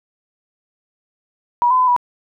sine tone with pitch steps, 964 / 1016 / 1010 / 976 Hz, B5 / B5 / B5 / B5, -42 / +49 / +39 / -21 cents, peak -11 dBFS, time 1.62-1.964 s, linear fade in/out 0 ms, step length 86 ms, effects none

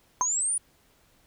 sine exponential sweep, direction up, 6272 to 9820 Hz, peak -24 dBFS, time 0.21-0.58 s, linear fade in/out 5 ms
sine tone with exponential decay, 1003 Hz, B5, 26 cents sharp, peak -18 dBFS, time 0.21-0.28 s, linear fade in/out 0 ms, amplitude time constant 15 ms
effects pink hiss -63 dBFS RMS until 1.26 s

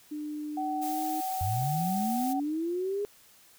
sine tone with pitch glide, 300 to 310 Hz, D4 to D#4, +37 to -6 cents, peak -33 dBFS, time 0.11-1.21 s, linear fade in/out 10 ms, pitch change +57 cents, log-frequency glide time 0.81-1.02 s
sine tone, 756 Hz, F#5, 37 cents sharp, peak -30 dBFS, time 0.57-2.4 s, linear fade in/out 5 ms
blue noise, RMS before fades -40 dBFS, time 0.81-2.34 s, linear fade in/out 20 ms
sine linear sweep, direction up, 87.31 to 415.3 Hz, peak -28 dBFS, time 1.41-3.05 s, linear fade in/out 0 ms
effects white hiss -58 dBFS RMS until 3.58 s

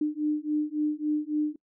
sine beating tone pair, 299.7 / 303.3 Hz, D4 / D#4, +35 / -44 cents, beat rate 3.6 Hz, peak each -28 dBFS, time 0.01-1.56 s, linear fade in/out 5 ms, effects noise-tail reverb RT60 0.1 s tail -24 dB re dry

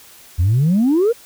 sine exponential sweep, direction up, 80.1 to 493.9 Hz, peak -10 dBFS, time 0.38-1.13 s, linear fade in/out 20 ms, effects tanh soft clip ceiling -9 dBFS + white hiss -44 dBFS RMS until 1.25 s

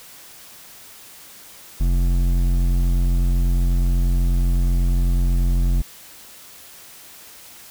sine tone with hard clipping, 44.08 Hz, F1, 17 cents sharp, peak -17 dBFS, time 1.8-5.82 s, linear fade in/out 10 ms, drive 11 dB, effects white hiss -43 dBFS RMS until 7.7 s

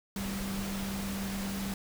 sine tone in noise, 196 Hz, G3, in tune, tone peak -34 dBFS, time 0.16-1.74 s, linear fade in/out 2 ms, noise pink, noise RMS -39 dBFS, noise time 0.16-1.74 s, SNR +2 dB, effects none

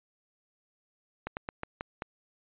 slowing click train, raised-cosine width 0.5 ms, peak -19 dBFS, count 6, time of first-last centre 1.27-2.021 s, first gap 99 ms, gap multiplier 1.21, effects resampled to 8000 Hz

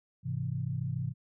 sine chord, Ab augmented, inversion none, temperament equal, 103.83 / 130.81 / 164.81 Hz, Ab2 / C3 / E3, 0 / 0 / 0 cents, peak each -37 / -33 / -37 dBFS, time 0.23-1.14 s, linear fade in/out 50 ms, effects none

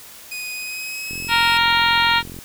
sawtooth tone with pitch glide, 2489 to 2580 Hz, D#7 to E7, 0 to -38 cents, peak -24 dBFS, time 0.31-1.58 s, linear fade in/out 10 ms, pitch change +62 cents, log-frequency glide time 0.53-1.19 s
click train, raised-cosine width 3 ms, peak -23 dBFS, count 57, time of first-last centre 1.11-2.389 s, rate 43.8 Hz
harmonic tone, 466.2 Hz, A#4, in tune, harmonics 2 / 3 / 4 / 5 / 6 / 7 / 8 / 9, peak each -19 / -21 / -22 / -23 / -24 / -24 / -25 / -26 dBFS, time 1.28-2.23 s, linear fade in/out 50 ms
effects white hiss -41 dBFS RMS until 2.44 s

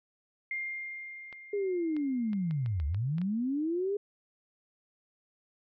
sine tone with exponential decay, 2112 Hz, C7, 16 cents sharp, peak -31 dBFS, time 0.51-2.95 s, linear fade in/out 2 ms, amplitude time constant 530 ms
clicks, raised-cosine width 0.3 ms, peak -32 dBFS, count 9, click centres 1.327 / 1.966 / 2.332 / 2.51 / 2.661 / 2.8 / 2.946 / 3.183 / 3.216 s
sine linear two-way sweep, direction down then up, 415.3 to 67.9 to 415.3 Hz, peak -28 dBFS, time 1.53-3.97 s, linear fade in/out 5 ms, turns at 2.86 s
effects none

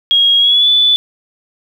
sine tone with pitch glide, 3282 to 3477 Hz, G#7 to A7, -21 to -21 cents, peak -7 dBFS, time 0.11-0.96 s, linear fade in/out 0 ms, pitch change +100 cents, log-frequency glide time 0.38-0.69 s, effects 7-bit

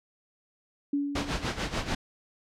sine tone with exponential decay, 284.7 Hz, C#4, 46 cents sharp, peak -23 dBFS, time 0.93-1.85 s, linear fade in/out 5 ms, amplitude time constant 200 ms
pink noise with tremolo, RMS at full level -28 dBFS, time 1.15-1.95 s, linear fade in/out 5 ms, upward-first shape sine, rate 6.8 Hz, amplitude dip 75%
effects low-pass 5000 Hz 12 dB/octave

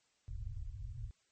white low-pass noise, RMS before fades -43 dBFS, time 0.28-1.11 s, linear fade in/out 0 ms, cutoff 120 Hz, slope 96 dB/octave, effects white hiss -75 dBFS RMS until 1.31 s + MP3 32 kbps

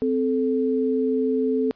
sine tone pair together, 259.6 / 436.6 Hz, C4 / A4, -13 / -13 cents, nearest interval major sixth, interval 900 cents, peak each -22 dBFS, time 0.02-1.71 s, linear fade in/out 0 ms, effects pink hiss -60 dBFS RMS until 1.75 s + resampled to 11025 Hz

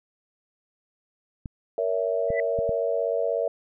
clicks, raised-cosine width 5 ms, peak -21 dBFS, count 4, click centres 1.458 / 2.304 / 2.589 / 2.693 s
sine chord, A# diminished, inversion none, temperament equal with one note detuned, 466.2 / 563.1 / 659.3 Hz, A#4 / C#5 / E5, 0 / +27 / 0 cents, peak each -27 dBFS, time 1.78-3.48 s, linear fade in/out 2 ms
sine tone with exponential growth, 1986 Hz, B6, 9 cents sharp, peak -23 dBFS, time 2.28-2.4 s, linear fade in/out 2 ms, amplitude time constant 26 ms
effects none

